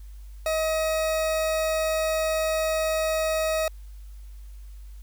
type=tone; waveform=40% pulse; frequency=634 Hz; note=D#5; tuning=32 cents sharp; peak=-22 dBFS; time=0.46-3.68 s; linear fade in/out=2 ms; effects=added 50 Hz sine -39 dBFS peak until 5.02 s + white hiss -61 dBFS RMS until 5.02 s